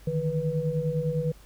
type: tone cluster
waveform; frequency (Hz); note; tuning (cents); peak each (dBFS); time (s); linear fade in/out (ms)
sine; 149.5 / 159.4 / 489.7; D3 / D#3 / B4; +31 / +42 / -15; -29; 0.07-1.32; 5
effects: added 50 Hz sine -49 dBFS peak until 1.45 s + pink hiss -56 dBFS RMS until 1.45 s